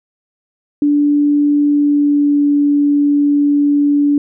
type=tone with pitch glide; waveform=sine; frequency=291.3 to 288.8 Hz; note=D4 to D4; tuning=-14 to -29 cents; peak=-9 dBFS; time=0.82-4.18 s; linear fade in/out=2 ms; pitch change=-15 cents; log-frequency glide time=1.64-2.46 s; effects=none